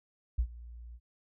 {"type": "tone with ADSR envelope", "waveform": "sine", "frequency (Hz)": 58.8, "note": "A#1", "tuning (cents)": 16, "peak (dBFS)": -23, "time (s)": [0.38, 1], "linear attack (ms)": 11, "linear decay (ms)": 74, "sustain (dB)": -21, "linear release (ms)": 54, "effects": []}